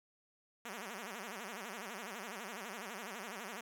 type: tone with vibrato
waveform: 5% pulse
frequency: 212.9 Hz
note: G#3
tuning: 43 cents sharp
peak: -32 dBFS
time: 0.65-3.61 s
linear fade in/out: 5 ms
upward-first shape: sine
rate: 12 Hz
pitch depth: 230 cents each way
effects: none